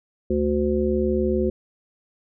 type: harmonic tone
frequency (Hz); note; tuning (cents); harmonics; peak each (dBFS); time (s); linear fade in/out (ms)
73.42; D2; 0; 1 / 3 / 5 / 7; -27 / -24 / -22 / -27; 0.3-1.5; 5
effects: none